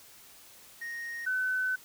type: tone pair in turn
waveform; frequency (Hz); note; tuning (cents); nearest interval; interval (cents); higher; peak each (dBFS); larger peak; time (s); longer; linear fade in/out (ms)
triangle / sine; 1864.7 / 1512.4; A#6 / F#6; 0 / +38; major third; 362; first; -34 / -27; second; 0.81-1.26 / 1.26-1.76; second; 10
effects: white hiss -54 dBFS RMS until 1.84 s